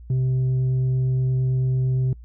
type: tone with tanh clipping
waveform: sine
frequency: 129.2 Hz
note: C3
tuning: 21 cents flat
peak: -19 dBFS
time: 0.1-2.13 s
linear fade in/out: 2 ms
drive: 3 dB
effects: noise-tail reverb RT60 0.1 s tail -25 dB re dry + added 59 Hz sine -39 dBFS peak until 2.24 s

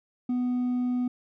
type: tone with hard clipping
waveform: sine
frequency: 248 Hz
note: B3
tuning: 7 cents sharp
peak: -25 dBFS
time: 0.29-1.08 s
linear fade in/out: 5 ms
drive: 2 dB
effects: none

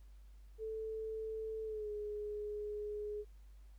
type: tone with pitch glide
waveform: sine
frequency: 440 to 418.4 Hz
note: A4 to G#4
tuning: 0 to +13 cents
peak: -39 dBFS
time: 0.58-3.25 s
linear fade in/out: 50 ms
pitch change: -87 cents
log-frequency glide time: 1.64-1.9 s
effects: added 50 Hz sine -54 dBFS peak until 3.78 s + pink hiss -75 dBFS RMS until 3.78 s

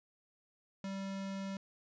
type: tone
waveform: square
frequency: 194.6 Hz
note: G3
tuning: 12 cents flat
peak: -39 dBFS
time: 0.84-1.57 s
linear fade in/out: 2 ms
effects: resampled to 16000 Hz

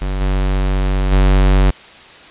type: tone with level steps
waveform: square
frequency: 47.54 Hz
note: F#1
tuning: 48 cents sharp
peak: -18 / -14 / -9 dBFS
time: 0.01-1.71 s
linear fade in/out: 10 ms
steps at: 0.2 / 1.11 s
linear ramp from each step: 20 ms
effects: white hiss -39 dBFS RMS until 2.3 s + resampled to 8000 Hz

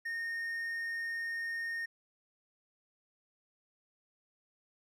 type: tone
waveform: triangle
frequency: 1841 Hz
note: A#6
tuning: 22 cents flat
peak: -33 dBFS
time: 0.05-1.86 s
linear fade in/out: 10 ms
effects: none

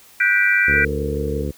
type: chord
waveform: sine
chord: G major seventh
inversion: third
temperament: just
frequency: 1470 / 1568 / 1960 / 2352 Hz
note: F#6 / G6 / B6 / D7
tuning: -12 / 0 / -14 / +2 cents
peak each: -19 dBFS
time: 0.2-0.85 s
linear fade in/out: 5 ms
type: harmonic tone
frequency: 71.8 Hz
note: D2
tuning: 39 cents flat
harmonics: 1 / 2 / 3 / 4 / 5 / 6 / 7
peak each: -25 / -28 / -30 / -31 / -32 / -33 / -33 dBFS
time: 0.67-1.52 s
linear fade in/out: 20 ms
type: tone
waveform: sine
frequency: 456.4 Hz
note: A#4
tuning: 37 cents flat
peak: -25 dBFS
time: 0.72-1.46 s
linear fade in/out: 50 ms
effects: white hiss -48 dBFS RMS until 1.57 s

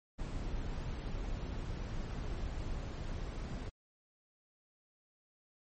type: noise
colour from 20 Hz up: brown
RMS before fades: -39 dBFS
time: 0.18-3.7 s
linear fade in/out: 20 ms
effects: MP3 32 kbps

